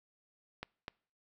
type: clicks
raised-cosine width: 0.3 ms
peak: -24 dBFS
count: 2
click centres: 0.63 / 0.881 s
effects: noise-tail reverb RT60 0.5 s tail -26 dB re dry